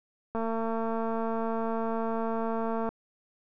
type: click train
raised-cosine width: 1 ms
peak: -19 dBFS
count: 575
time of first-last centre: 0.35-2.89 s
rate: 226 Hz
effects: none